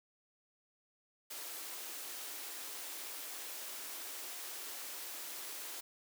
white high-pass noise, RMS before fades -45 dBFS, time 1.3-5.81 s, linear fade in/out 10 ms, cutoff 270 Hz, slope 48 dB/octave, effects none

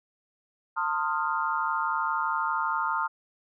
sine chord, F dominant seventh, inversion first, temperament equal with one note detuned, 901.6 / 1046.5 / 1244.5 / 1396.9 Hz, A5 / C6 / Eb6 / F6, +42 / 0 / 0 / 0 cents, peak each -30 / -32 / -30 / -31 dBFS, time 0.76-3.08 s, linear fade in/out 20 ms, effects none

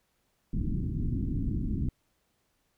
pink low-pass noise, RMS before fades -30 dBFS, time 0.53-1.89 s, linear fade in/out 5 ms, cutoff 310 Hz, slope 48 dB/octave, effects pink hiss -74 dBFS RMS until 2.77 s

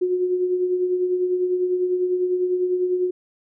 sine tone with tremolo, 363.1 Hz, F#4, 33 cents flat, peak -16 dBFS, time 0.01-3.11 s, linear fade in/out 10 ms, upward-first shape triangle, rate 10 Hz, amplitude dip 55%, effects none

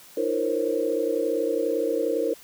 sine tone cluster, 307.9 / 340 / 462.5 / 520 / 550 Hz, D#4 / F4 / A#4 / C5 / C#5, -18 / -46 / -14 / -11 / -14 cents, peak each -31 / -31 / -25 / -28 / -33 dBFS, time 0.17-2.34 s, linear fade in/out 5 ms, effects white hiss -49 dBFS RMS until 2.43 s

